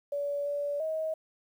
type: tone with pitch steps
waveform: sine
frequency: 572 / 576 / 634 Hz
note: D5 / D5 / D#5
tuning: -46 / -34 / +32 cents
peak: -29 dBFS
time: 0.12-1.14 s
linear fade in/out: 5 ms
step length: 340 ms
effects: 10-bit